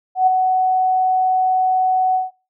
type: tone with ADSR envelope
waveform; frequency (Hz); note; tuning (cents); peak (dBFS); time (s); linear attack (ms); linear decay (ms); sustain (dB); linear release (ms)
sine; 746; F#5; +14; -8; 0.15-2.31; 120; 12; -5; 160
effects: noise-tail reverb RT60 0.3 s tail -22 dB re dry